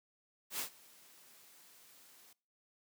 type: noise with ADSR envelope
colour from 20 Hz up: white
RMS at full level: -37 dBFS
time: 0.5-2.33 s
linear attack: 94 ms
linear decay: 98 ms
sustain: -24 dB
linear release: 4 ms
effects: noise-tail reverb RT60 0.4 s tail -23 dB re dry + high-pass 150 Hz 12 dB/octave